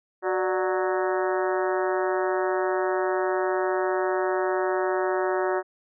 harmonic tone with a mistuned harmonic, 185 Hz, F#3, in tune, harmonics 2 / 3 / 4 / 5 / 6 / 7 / 8 / 9 / 10, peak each -25 / -29 / -31 / -33 / -35 / -36 / -37 / -38 / -39 dBFS, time 0.22-5.63 s, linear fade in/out 50 ms, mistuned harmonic 3, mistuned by +89 cents, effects none

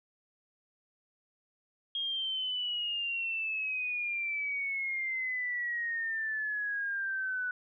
sine exponential sweep, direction down, 3260 to 1480 Hz, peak -31 dBFS, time 1.95-7.51 s, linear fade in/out 2 ms, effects none

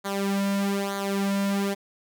sawtooth tone with flanger, 198.2 Hz, G3, 19 cents sharp, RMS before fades -26 dBFS, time 0.04-1.75 s, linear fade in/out 20 ms, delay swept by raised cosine 0.37 to 2.67 ms, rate 1.1 Hz, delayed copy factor -0.75, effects 10-bit

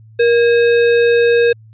sine tone with sample-and-hold, 471.5 Hz, A#4, 20 cents sharp, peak -8 dBFS, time 0.19-1.53 s, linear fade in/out 10 ms, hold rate 2100 Hz, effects added 110 Hz sine -39 dBFS peak until 1.73 s + resampled to 8000 Hz

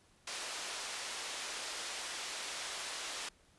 white band-pass noise, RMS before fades -42 dBFS, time 0.27-3.29 s, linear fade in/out 5 ms, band 450 to 6300 Hz, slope 12 dB/octave, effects pink hiss -67 dBFS RMS until 3.58 s + resampled to 24000 Hz

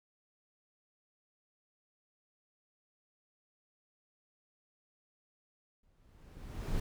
brown noise with exponential growth, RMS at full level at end -32 dBFS, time 5.83-6.8 s, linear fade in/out 5 ms, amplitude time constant 210 ms, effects none

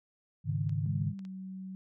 sine chord, Ab suspended fourth, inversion none, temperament just, 103.83 / 138.43 / 155.74 Hz, Ab2 / Db3 / Eb3, 0 / -2 / +2 cents, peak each -33 / -34 / -33 dBFS, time 0.44-1.14 s, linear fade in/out 50 ms
clicks, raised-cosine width 0.2 ms, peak -38 dBFS, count 3, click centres 0.694 / 1.192 / 1.251 s
sine tone with pitch glide, 201.3 to 188.91 Hz, G3 to F#3, +46 to +36 cents, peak -39 dBFS, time 0.86-1.75 s, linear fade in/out 0 ms, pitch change -110 cents, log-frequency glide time 1.09-1.26 s
effects none

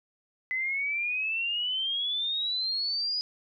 sine exponential sweep, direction up, 2016 to 4978 Hz, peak -27 dBFS, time 0.51-3.21 s, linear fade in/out 0 ms, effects none

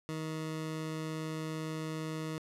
20% pulse tone, 157.8 Hz, D#3, 25 cents sharp, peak -31 dBFS, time 0.09-2.38 s, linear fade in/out 0 ms, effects low-pass 11000 Hz 12 dB/octave

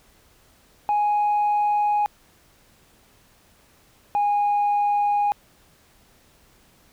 sine tone pair in turn, 831 / 821.9 Hz, G#5 / G#5, +1 / -18 cents, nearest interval unison, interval 19 cents, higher first, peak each -16 dBFS, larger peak neither, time 0.89-2.06 / 4.15-5.32 s, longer neither, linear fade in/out 0 ms, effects tanh soft clip ceiling -16 dBFS + pink hiss -57 dBFS RMS until 6.92 s

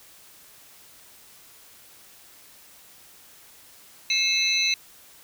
sine tone cluster, 2150 / 2619 / 3953 / 4130 / 6100 Hz, C7 / E7 / B7 / C8 / G8, +47 / -12 / +1 / -23 / -48 cents, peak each -30 / -25 / -24 / -29 / -30 dBFS, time 4.1-4.74 s, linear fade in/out 2 ms, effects white hiss -51 dBFS RMS until 5.23 s

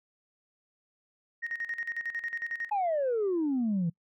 sine tone with tremolo, 1864 Hz, A#6, 1 cent flat, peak -30 dBFS, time 1.42-2.7 s, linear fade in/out 20 ms, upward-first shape square, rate 11 Hz, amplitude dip 75%
sine exponential sweep, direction down, 859 to 161 Hz, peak -24 dBFS, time 2.71-3.9 s, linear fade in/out 10 ms
effects noise-tail reverb RT60 0.1 s tail -25 dB re dry + tanh soft clip ceiling -23 dBFS

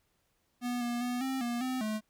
square tone with pitch steps, 244.4 / 239.5 / 245.7 / 264.5 / 238.6 / 257.1 / 215.4 Hz, B3 / A#3 / B3 / C4 / A#3 / C4 / A3, -18 / +47 / -9 / +19 / +41 / -30 / -37 cents, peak -32 dBFS, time 0.61-2.01 s, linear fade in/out 50 ms, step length 200 ms, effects pink hiss -75 dBFS RMS until 2.09 s

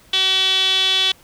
sawtooth tone with band-pass filter, 380 Hz, F#4, 46 cents sharp, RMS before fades -17 dBFS, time 0.13-1.12 s, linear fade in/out 5 ms, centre 3400 Hz, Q 7.8, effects pink hiss -50 dBFS RMS until 1.23 s

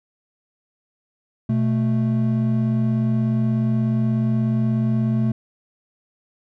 triangle tone pair together, 123.34 / 220 Hz, B2 / A3, -2 / 0 cents, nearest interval minor seventh, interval 1002 cents, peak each -18 dBFS, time 1.49-5.32 s, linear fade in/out 5 ms, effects none

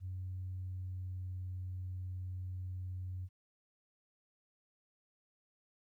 sine tone with pitch glide, 92.5 to 91.86 Hz, F#2 to F#2, 0 to -12 cents, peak -38 dBFS, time 0-3.29 s, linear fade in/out 50 ms, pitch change -12 cents, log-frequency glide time 0.53-1.46 s, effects tanh soft clip ceiling -34 dBFS + 13-bit

